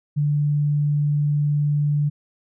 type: tone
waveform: sine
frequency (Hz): 146.83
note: D3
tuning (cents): 0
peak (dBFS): -17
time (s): 0.16-2.1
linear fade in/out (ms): 20
effects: none